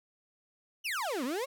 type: exponential two-way sweep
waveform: 35% pulse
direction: down then up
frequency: 3080 to 233.1 to 574 Hz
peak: -30 dBFS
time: 0.84-1.46 s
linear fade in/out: 20 ms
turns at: 1.24 s
effects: none